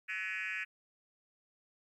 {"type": "tone with frequency modulation", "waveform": "sine", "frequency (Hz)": 2094, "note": "C7", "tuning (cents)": 1, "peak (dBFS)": -34, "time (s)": [0.08, 0.65], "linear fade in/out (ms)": 20, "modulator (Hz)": 196, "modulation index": 2.8, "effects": ["tanh soft clip ceiling -32 dBFS", "12-bit"]}